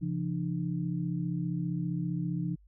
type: tone cluster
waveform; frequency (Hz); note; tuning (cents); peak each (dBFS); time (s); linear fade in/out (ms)
sine; 135.1 / 170.2 / 302; C#3 / F3 / D4; -44 / -44 / +48; -35 / -31 / -38; 0.01-2.56; 20
effects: added 50 Hz sine -56 dBFS peak until 2.67 s